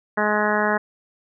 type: harmonic tone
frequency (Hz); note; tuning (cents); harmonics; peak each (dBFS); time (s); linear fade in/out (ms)
210.5; G#3; +24; 1 / 2 / 3 / 4 / 5 / 6 / 7 / 8 / 9; -26 / -26 / -25 / -26 / -27 / -30 / -27 / -26 / -30; 0.17-0.78; 10
effects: none